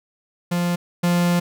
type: tone pair in turn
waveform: 45% pulse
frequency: 174.61 / 174.61 Hz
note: F3 / F3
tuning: 0 / 0 cents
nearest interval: unison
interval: 0 cents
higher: neither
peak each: -19 / -16 dBFS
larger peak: second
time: 0.51-0.76 / 1.03-1.4 s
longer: second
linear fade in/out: 10 ms
effects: none